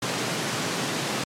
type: high-pass noise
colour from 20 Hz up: pink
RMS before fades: -27 dBFS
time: 0.02-1.24 s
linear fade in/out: 5 ms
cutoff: 120 Hz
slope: 48 dB/octave
effects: low-pass 8000 Hz 12 dB/octave + MP3 96 kbps